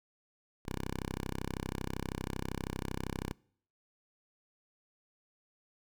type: tone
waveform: 5% pulse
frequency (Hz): 32.7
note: C1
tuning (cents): 0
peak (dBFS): -25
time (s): 0.65-3.33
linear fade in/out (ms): 10
effects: noise-tail reverb RT60 0.6 s tail -25 dB re dry